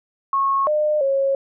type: tone with pitch steps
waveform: sine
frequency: 1094 / 605 / 546 Hz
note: C#6 / D#5 / C#5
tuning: -23 / -49 / -26 cents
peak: -16 dBFS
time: 0.33-1.35 s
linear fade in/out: 2 ms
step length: 340 ms
effects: none

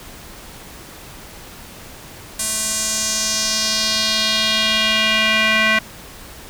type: tone with band-pass filter sweep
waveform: square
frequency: 218.3 Hz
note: A3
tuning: 13 cents flat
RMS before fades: -18 dBFS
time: 2.39-5.79 s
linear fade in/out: 5 ms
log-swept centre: 8800 to 2100 Hz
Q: 2.3
effects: pink hiss -38 dBFS RMS until 6.49 s

